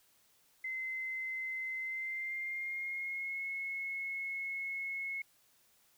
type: tone with pitch glide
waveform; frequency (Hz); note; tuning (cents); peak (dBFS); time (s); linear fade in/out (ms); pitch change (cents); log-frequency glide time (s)
sine; 2061 to 2180; C7 to C#7; -27 to -29; -36; 0.64-5.22; 5; +98; 1.79-3.45
effects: white hiss -69 dBFS RMS until 5.97 s